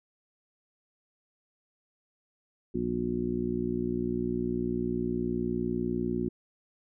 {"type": "harmonic tone", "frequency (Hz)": 59.9, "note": "A#1", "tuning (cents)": 48, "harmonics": [1, 2, 3, 4, 5, 6], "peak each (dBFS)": [-41, -41, -35, -32, -37, -32], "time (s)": [2.74, 6.29], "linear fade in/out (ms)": 10, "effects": []}